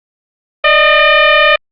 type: tone with frequency modulation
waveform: sine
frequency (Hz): 587.3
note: D5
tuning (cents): 0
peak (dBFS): -5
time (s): 0.64-1.56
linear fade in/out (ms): 5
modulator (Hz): 606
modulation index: 4
effects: Opus 32 kbps